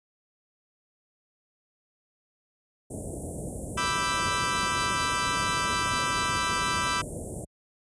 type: band-stop noise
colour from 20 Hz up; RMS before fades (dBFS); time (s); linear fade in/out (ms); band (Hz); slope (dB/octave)
pink; -34; 2.9-7.45; 10; 680 to 8200; 48
type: chord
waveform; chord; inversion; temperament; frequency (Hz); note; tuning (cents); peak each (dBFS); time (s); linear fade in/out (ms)
sawtooth; E minor seventh; second; equal; 987.8 / 1174.7 / 1318.5 / 1568; B5 / D6 / E6 / G6; 0 / 0 / 0 / 0; -27 / -28 / -27 / -29; 3.77-7.02; 10
effects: high-pass 60 Hz 12 dB/octave + resampled to 22050 Hz